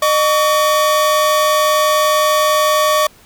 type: tone pair together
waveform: 45% pulse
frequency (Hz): 611 / 1131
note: D#5 / C#6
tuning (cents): -32 / +34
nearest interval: major seventh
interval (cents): 1066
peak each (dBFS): -14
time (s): 0.02-3.07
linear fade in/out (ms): 5
effects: pink hiss -46 dBFS RMS until 3.25 s